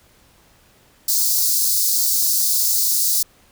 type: high-pass noise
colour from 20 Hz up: white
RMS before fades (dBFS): -18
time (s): 1.08-3.23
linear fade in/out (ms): 5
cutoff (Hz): 4300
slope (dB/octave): 48
effects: pink hiss -54 dBFS RMS until 3.51 s